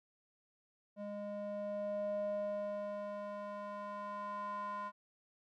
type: tone with band-pass filter sweep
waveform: square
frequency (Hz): 205.1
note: G#3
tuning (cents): -21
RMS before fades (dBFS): -41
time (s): 0.96-4.92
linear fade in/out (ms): 50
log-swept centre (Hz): 470 to 1100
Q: 4.8
effects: none